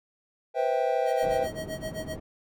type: chord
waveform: triangle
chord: C major seventh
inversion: third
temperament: just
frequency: 490.5 / 523.3 / 654.1 / 784.9 Hz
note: B4 / C5 / E5 / G5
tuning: -12 / 0 / -14 / +2 cents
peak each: -27 dBFS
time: 0.54-1.48 s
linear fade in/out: 50 ms
type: clicks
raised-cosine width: 0.5 ms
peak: -43 / -45 / -42 / -37 dBFS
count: 4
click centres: 0.896 / 0.948 / 1.054 / 1.451 s
type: tone with tremolo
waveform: square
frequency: 634 Hz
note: D#5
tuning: 32 cents sharp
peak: -32 dBFS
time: 1.05-2.17 s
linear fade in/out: 50 ms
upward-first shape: sine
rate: 7.7 Hz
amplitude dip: 95%
type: low-pass noise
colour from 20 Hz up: white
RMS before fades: -39 dBFS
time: 1.22-2.2 s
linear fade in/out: 10 ms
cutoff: 340 Hz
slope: 12 dB/octave
effects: none